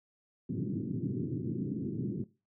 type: band-pass noise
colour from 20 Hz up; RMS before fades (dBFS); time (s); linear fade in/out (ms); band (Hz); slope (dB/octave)
pink; -35; 0.49-2.24; 5; 110 to 360; 48
effects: noise-tail reverb RT60 0.3 s tail -19 dB re dry